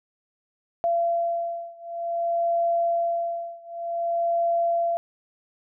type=beating tone pair; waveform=sine; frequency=681 / 681.54 Hz; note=F5 / F5; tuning=-44 / -42 cents; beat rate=0.54 Hz; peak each=-25 / -26 dBFS; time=0.84-4.97 s; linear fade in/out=0 ms; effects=none